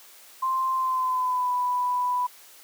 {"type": "tone with pitch glide", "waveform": "sine", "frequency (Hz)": [1046.5, 990.6], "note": ["C6", "B5"], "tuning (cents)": [0, 5], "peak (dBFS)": -22, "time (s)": [0.42, 2.27], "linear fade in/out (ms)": 10, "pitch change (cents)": -95, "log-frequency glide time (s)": [0.74, 1.52], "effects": ["white hiss -50 dBFS RMS until 2.63 s", "high-pass 400 Hz 12 dB/octave"]}